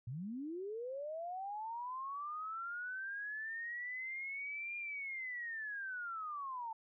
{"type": "linear two-way sweep", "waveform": "sine", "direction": "up then down", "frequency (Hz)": [110, 2415, 878], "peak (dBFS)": -40, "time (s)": [0.07, 6.73], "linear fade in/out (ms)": 5, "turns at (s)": 4.77, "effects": []}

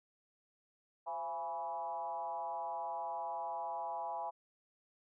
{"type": "tone with frequency modulation", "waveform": "sine", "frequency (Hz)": 830.6, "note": "G#5", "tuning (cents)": 0, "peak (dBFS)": -37, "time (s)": [1.06, 4.31], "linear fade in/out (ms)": 20, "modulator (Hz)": 154, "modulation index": 1.2, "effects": []}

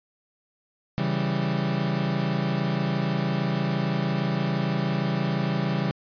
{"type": "chord", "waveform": "40% pulse", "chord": "C# diminished", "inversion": "none", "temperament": "equal", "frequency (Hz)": [138.59, 164.81, 196], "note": ["C#3", "E3", "G3"], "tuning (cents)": [0, 0, 0], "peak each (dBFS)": -27, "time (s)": [0.98, 5.91], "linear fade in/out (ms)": 0, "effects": ["resampled to 11025 Hz"]}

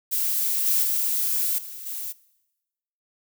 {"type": "noise with level steps", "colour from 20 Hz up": "violet", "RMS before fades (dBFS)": [-24, -21, -24, -38, -32], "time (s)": [0.11, 2.13], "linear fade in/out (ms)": 20, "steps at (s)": [0.66, 0.83, 1.58, 1.86], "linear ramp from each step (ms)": 5, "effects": ["noise-tail reverb RT60 1.0 s tail -21 dB re dry"]}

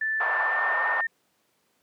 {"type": "tone with pitch glide", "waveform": "sine", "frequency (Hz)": [1760, 1817.9], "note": ["A6", "A#6"], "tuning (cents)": [0, -44], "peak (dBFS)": -24, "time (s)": [0.01, 1.07], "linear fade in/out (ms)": 5, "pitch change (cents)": 56, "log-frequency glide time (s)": [0.2, 0.81]}
{"type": "band-pass noise", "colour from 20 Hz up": "white", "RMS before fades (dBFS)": -29, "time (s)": [0.2, 1.01], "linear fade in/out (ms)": 2, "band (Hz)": [660, 1400], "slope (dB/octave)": 24}
{"effects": ["pink hiss -69 dBFS RMS until 1.82 s", "high-pass 200 Hz 12 dB/octave"]}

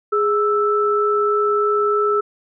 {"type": "tone pair together", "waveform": "sine", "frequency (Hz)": [415.3, 1318.5], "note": ["G#4", "E6"], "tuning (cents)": [0, 0], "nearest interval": "octave + minor sixth", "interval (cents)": 2000, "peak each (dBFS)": [-17, -18], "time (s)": [0.12, 2.21], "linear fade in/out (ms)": 10, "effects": []}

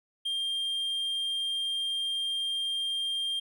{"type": "tone", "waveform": "triangle", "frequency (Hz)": 3196, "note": "G7", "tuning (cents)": 33, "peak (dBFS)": -27, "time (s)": [0.25, 3.4], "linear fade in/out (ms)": 10, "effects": []}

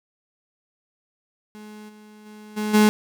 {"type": "tone with level steps", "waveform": "35% pulse", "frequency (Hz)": 212.1, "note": "G#3", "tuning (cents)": 37, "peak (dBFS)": [-37, -43, -39, -22, -11], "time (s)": [1.55, 2.89], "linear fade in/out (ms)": 0, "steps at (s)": [1.88, 2.25, 2.56, 2.73], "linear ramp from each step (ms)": 20, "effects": []}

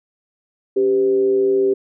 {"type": "tone with frequency modulation", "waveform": "sine", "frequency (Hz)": 392, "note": "G4", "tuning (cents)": 0, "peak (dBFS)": -13, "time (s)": [0.76, 1.74], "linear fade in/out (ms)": 10, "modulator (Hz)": 114, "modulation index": 0.42, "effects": []}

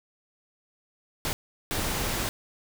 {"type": "noise bursts at uneven times", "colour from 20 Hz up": "pink", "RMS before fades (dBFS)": -29, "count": 2, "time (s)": [[1.25, 1.33], [1.71, 2.29]], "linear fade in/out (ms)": 0, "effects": []}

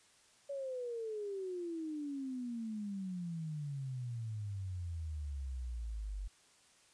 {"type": "exponential sweep", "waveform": "sine", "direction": "down", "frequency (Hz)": [568, 46.95], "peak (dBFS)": -38, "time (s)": [0.49, 6.28], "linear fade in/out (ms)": 10, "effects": ["white hiss -66 dBFS RMS until 6.93 s", "resampled to 22050 Hz"]}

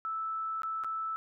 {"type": "tone with dropouts", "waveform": "sine", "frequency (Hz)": 1315, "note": "E6", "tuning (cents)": -5, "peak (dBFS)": -32, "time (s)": [0.05, 1.16], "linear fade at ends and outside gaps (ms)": 0, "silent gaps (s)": [[0.62, 0.633], [0.837, 0.845]], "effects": []}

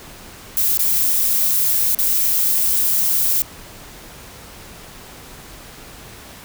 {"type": "noise with dropouts", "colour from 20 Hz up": "violet", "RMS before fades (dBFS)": -17, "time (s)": [0.57, 3.42], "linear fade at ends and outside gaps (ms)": 0, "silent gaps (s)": [[0.774, 0.793], [1.948, 1.988]], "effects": ["pink hiss -39 dBFS RMS until 6.44 s"]}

